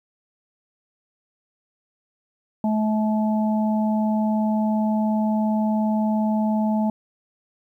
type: harmonic tone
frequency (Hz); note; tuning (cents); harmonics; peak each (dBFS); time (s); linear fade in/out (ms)
215.7; A3; -34; 1 / 3 / 4; -19 / -29 / -29; 2.64-6.9; 2
effects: 10-bit